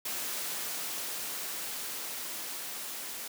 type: noise with level ramp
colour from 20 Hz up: white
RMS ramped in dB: -35 to -40 dBFS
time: 0.05-3.28 s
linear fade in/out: 5 ms
effects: high-pass 200 Hz 12 dB/octave